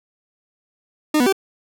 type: tone with pitch steps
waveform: 40% pulse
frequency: 304.9 / 246 / 387.6 Hz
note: D#4 / B3 / G4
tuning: -35 / -7 / -20 cents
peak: -13 dBFS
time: 1.14-1.326 s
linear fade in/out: 5 ms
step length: 62 ms
effects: none